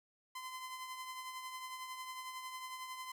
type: tone with tremolo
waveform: sawtooth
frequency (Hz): 1028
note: C6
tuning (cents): -31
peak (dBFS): -38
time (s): 0.35-3.12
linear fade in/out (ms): 5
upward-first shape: triangle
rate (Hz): 11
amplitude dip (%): 50
effects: none